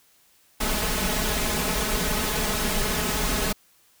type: noise with comb filter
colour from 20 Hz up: pink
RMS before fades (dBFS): -25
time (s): 0.6-3.53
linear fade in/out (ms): 10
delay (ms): 4.7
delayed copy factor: +0.9
effects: white hiss -60 dBFS RMS until 4 s